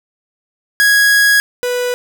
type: tone pair in turn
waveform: 45% pulse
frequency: 1658 / 492.9 Hz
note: G#6 / B4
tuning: -3 / -3 cents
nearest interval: octave + major sixth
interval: 2100 cents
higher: first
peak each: -8 / -15 dBFS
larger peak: first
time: 0.8-1.4 / 1.63-1.94 s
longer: first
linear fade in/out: 0 ms
effects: none